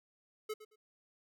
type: tone with echo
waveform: square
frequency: 430 Hz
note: A4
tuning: 40 cents flat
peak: -37 dBFS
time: 0.49-0.54 s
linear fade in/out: 10 ms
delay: 110 ms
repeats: 2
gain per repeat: -14 dB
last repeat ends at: 0.76 s
effects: none